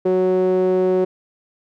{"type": "tone with band-pass filter", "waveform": "sawtooth", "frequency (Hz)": 185, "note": "F#3", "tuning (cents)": 0, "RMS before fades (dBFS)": -17, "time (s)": [0.05, 1.05], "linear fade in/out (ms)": 10, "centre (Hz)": 430, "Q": 7.3, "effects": []}